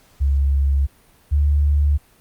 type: tone pair in turn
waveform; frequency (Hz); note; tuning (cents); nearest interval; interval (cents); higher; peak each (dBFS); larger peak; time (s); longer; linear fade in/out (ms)
sine; 69.2 / 72.64; C#2 / D2; -2 / -18; minor second; 84; second; -14 / -13; second; 0.2-0.87 / 1.31-1.98; neither; 20
effects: pink hiss -54 dBFS RMS until 2.2 s + Opus 48 kbps